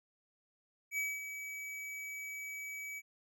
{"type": "tone with ADSR envelope", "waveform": "square", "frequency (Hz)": 2282, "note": "C#7", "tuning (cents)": 50, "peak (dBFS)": -33, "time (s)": [0.91, 3.02], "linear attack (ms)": 68, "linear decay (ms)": 220, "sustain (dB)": -9, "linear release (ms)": 43, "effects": []}